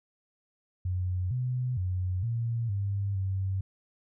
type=tone with pitch steps; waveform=sine; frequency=91.2 / 125.8 / 91.7 / 116.2 / 99.6 / 95.7 Hz; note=F#2 / B2 / F#2 / A#2 / G2 / G2; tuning=-24 / +32 / -15 / -5 / +28 / -41 cents; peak=-27 dBFS; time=0.85-3.61 s; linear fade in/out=5 ms; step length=460 ms; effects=none